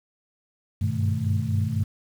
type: tone cluster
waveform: sine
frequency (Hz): 96.2 / 100.1 / 122 / 154.4 / 217.5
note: G2 / G2 / B2 / D#3 / A3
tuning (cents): -32 / +37 / -21 / -13 / -20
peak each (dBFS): -27 / -25 / -28 / -31 / -31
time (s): 0.81-1.84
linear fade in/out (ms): 10
effects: tanh soft clip ceiling -11 dBFS + 8-bit